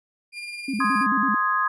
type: tone with tremolo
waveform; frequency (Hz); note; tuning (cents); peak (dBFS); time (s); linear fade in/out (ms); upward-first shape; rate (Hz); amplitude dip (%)
35% pulse; 2406; D7; +41; -29; 0.32-1.07; 50; sine; 19; 35
type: tone with vibrato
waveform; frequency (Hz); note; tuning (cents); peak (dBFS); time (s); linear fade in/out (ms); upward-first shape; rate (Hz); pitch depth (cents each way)
sine; 238.2; A#3; +38; -24; 0.68-1.35; 5; square; 9.1; 220
type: chord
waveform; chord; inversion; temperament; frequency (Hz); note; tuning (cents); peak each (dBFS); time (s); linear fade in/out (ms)
sine; Ab major; first; equal; 1046.5 / 1244.5 / 1661.2; C6 / Eb6 / Ab6; 0 / 0 / 0; -24 / -23 / -25; 0.8-1.68; 5
effects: resampled to 22050 Hz